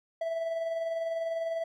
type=tone with tremolo; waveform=triangle; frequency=659.3 Hz; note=E5; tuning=in tune; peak=-26 dBFS; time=0.21-1.64 s; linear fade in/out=5 ms; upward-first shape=sine; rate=20 Hz; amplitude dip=40%; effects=none